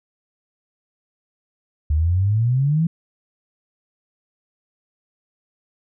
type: exponential sweep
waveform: sine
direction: up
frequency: 72.7 to 169.6 Hz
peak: -15 dBFS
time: 1.9-2.87 s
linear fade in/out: 5 ms
effects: none